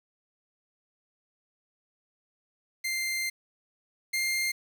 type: tone pair in turn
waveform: sawtooth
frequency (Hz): 2093 / 2109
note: C7 / C7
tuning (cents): 0 / +13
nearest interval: unison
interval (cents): 13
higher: second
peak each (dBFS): -25 / -23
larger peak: second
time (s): 2.84-3.3 / 4.13-4.52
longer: first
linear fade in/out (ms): 10
effects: 9-bit